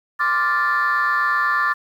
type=chord; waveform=sine; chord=D minor seventh; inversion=third; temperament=equal; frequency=1046.5 / 1174.7 / 1396.9 / 1760 Hz; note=C6 / D6 / F6 / A6; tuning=0 / 0 / 0 / 0 cents; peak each=-25 / -19 / -23 / -19 dBFS; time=0.19-1.74 s; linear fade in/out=20 ms; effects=tanh soft clip ceiling -11 dBFS + 8-bit